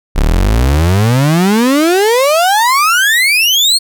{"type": "exponential sweep", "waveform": "35% pulse", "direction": "up", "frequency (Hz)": [33.06, 4400], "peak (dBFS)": -6, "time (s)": [0.15, 3.79], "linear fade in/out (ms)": 20, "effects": []}